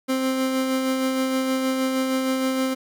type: tone with tremolo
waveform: 30% pulse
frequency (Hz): 262.2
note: C4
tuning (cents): +4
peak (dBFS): -17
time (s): 0.08-2.75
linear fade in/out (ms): 20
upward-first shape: sine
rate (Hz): 6.4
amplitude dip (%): 30
effects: none